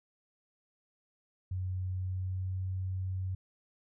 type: tone with pitch glide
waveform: sine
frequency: 92.5 to 93.57 Hz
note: F#2 to F#2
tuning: 0 to +20 cents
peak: -32 dBFS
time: 1.51-3.35 s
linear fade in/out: 5 ms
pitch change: +20 cents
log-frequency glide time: 1.91-2.62 s
effects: none